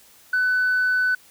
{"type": "tone", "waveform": "sine", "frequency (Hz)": 1500, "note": "F#6", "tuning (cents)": 23, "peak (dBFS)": -16, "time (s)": [0.33, 1.15], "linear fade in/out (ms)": 5, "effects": ["tanh soft clip ceiling -15 dBFS", "white hiss -52 dBFS RMS until 1.3 s"]}